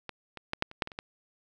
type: clicks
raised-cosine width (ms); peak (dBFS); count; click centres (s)
0.3; -21 / -25 / -14 / -10 / -29 / -10 / -23 / -29 / -19; 9; 0.093 / 0.373 / 0.534 / 0.624 / 0.714 / 0.822 / 0.874 / 0.918 / 0.989
effects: none